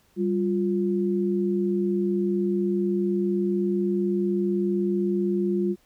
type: tone pair together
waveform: sine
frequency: 196 / 351.8 Hz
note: G3 / F4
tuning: 0 / +13 cents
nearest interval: minor seventh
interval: 1013 cents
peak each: -24 dBFS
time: 0.16-5.76 s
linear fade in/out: 50 ms
effects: pink hiss -63 dBFS RMS until 5.85 s